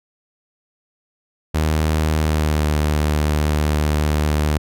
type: tone with pitch glide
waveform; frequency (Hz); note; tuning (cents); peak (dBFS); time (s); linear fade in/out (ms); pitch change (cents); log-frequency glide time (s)
sawtooth; 77.78 to 75.43; D#2 to D2; 0 to +47; -12; 1.54-4.58; 10; -53; 2.19-2.7
effects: none